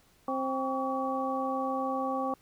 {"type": "harmonic tone with a mistuned harmonic", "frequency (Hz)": 264, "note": "C4", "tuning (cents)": 16, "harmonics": [1, 2, 3, 4], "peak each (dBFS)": [-34, -34, -34, -34], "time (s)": [0.28, 2.34], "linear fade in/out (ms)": 2, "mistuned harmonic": 4, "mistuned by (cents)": 120, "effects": ["pink hiss -64 dBFS RMS until 2.41 s"]}